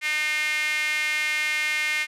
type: tone with high-pass filter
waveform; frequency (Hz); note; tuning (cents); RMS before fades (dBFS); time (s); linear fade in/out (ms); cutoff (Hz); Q
sawtooth; 304; D#4; -40; -25; 0.01-2.07; 50; 2100; 5.6
effects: low-pass 12000 Hz 12 dB/octave